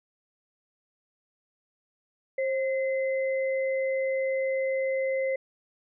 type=tone pair together; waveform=sine; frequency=531.7 / 2052 Hz; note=C5 / C7; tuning=+28 / -34 cents; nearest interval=octave + major seventh; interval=2338 cents; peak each=-25 / -35 dBFS; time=2.38-5.36 s; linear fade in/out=5 ms; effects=none